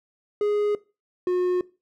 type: tone pair in turn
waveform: triangle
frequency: 415.3 / 361.2 Hz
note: G#4 / F#4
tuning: 0 / -42 cents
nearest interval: major second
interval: 242 cents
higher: first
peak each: -18 dBFS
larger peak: neither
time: 0.41-0.75 / 1.27-1.61 s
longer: neither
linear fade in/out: 2 ms
effects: noise-tail reverb RT60 0.3 s tail -20 dB re dry